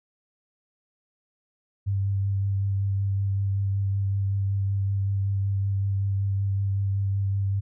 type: tone with vibrato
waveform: sine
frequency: 98.5 Hz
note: G2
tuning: 9 cents sharp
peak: -22 dBFS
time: 1.86-7.61 s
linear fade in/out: 20 ms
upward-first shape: sine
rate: 5.3 Hz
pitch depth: 14 cents each way
effects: none